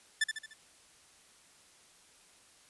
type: tone with echo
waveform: sawtooth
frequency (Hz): 1760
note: A6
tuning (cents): 0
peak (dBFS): -22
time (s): 0.21-0.24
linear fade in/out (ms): 5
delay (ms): 74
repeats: 4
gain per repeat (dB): -6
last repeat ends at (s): 0.536
effects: white hiss -61 dBFS RMS until 2.69 s + resampled to 24000 Hz